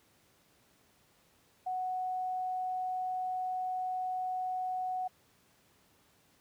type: tone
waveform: sine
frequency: 740 Hz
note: F#5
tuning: in tune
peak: -32 dBFS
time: 1.66-5.08 s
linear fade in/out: 10 ms
effects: pink hiss -67 dBFS RMS until 6.4 s + high-pass 80 Hz 12 dB/octave